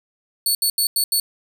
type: tone bursts at uneven times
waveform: 15% pulse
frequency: 4435 Hz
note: C#8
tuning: in tune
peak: -10 dBFS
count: 5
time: 0.46-0.55 / 0.62-0.7 / 0.78-0.87 / 0.96-1.04 / 1.12-1.2 s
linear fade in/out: 2 ms
effects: none